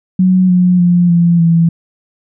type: tone with pitch steps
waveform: sine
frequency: 185 / 180.25 / 175.63 / 171.12 / 166.73 Hz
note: F#3 / F#3 / F3 / F3 / E3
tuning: 0 / -45 / +10 / -35 / +20 cents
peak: -6 dBFS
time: 0.19-1.69 s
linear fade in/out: 5 ms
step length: 300 ms
effects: none